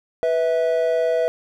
triangle tone pair together, 493.9 / 651.1 Hz, B4 / E5, 0 / -22 cents, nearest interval perfect fourth, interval 478 cents, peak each -18 dBFS, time 0.23-1.28 s, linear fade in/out 0 ms, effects none

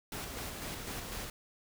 pink noise with tremolo, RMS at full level -40 dBFS, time 0.12-1.3 s, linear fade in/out 2 ms, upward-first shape square, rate 4 Hz, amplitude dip 30%, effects none

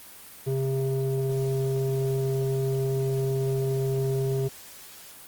square tone with low-pass filter, 133.8 Hz, C3, 39 cents sharp, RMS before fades -26 dBFS, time 0.46-4.49 s, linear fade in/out 20 ms, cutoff 470 Hz, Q 3.3, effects white hiss -46 dBFS RMS until 5.27 s + Opus 24 kbps

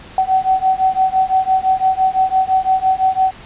sine beating tone pair, 754 / 759.9 Hz, F#5 / F#5, +32 / +46 cents, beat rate 5.9 Hz, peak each -15 dBFS, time 0.18-3.31 s, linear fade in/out 2 ms, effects pink hiss -38 dBFS RMS until 3.45 s + resampled to 8000 Hz

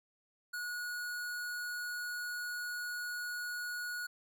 square tone, 1455 Hz, F#6, 29 cents flat, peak -38 dBFS, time 0.53-4.07 s, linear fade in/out 10 ms, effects none

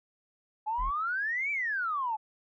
sine exponential two-way sweep, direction up then down, 839 to 2353 to 839 Hz, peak -28 dBFS, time 0.66-2.17 s, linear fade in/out 20 ms, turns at 1.51 s
triangle tone, 38.89 Hz, D#1, in tune, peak -29 dBFS, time 0.78-0.91 s, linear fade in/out 20 ms
effects tanh soft clip ceiling -20 dBFS

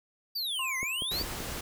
square exponential two-way sweep, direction down then up, 4790 to 2003 to 4790 Hz, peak -31 dBFS, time 0.35-1.23 s, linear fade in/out 10 ms, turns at 0.78 s
sine tone with exponential decay, 1046 Hz, C6, 1 cent flat, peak -33 dBFS, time 0.59-1.56 s, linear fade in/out 5 ms, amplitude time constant 210 ms
click train, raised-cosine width 2 ms, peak -26 dBFS, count 4, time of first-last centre 0.83-1.405 s, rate 5.22 Hz
pink noise, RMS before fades -37 dBFS, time 1.11-1.61 s, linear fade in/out 5 ms
effects none

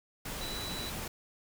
sine tone in noise, 3951 Hz, B7, in tune, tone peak -40 dBFS, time 0.41-0.9 s, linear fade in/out 5 ms, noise pink, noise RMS -39 dBFS, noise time 0.25-1.08 s, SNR -4 dB, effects none

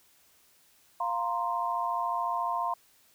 sine chord, F suspended fourth, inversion none, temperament equal, 698.5 / 932.3 / 1046.5 Hz, F5 / Bb5 / C6, 0 / 0 / 0 cents, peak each -33 / -32 / -31 dBFS, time 1-2.74 s, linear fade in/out 5 ms, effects white hiss -63 dBFS RMS until 3.14 s

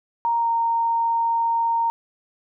sine tone with pitch glide, 932.3 to 923.7 Hz, A#5 to A#5, 0 to -16 cents, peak -18 dBFS, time 0.25-1.9 s, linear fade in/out 0 ms, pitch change -16 cents, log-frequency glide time 0.39-0.49 s, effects none

